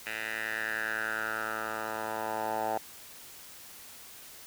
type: tone with band-pass filter sweep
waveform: 10% pulse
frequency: 109.9 Hz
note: A2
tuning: 2 cents flat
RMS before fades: -34 dBFS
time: 0.06-2.78 s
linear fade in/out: 5 ms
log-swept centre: 2200 to 810 Hz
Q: 4.6
effects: white hiss -49 dBFS RMS until 4.46 s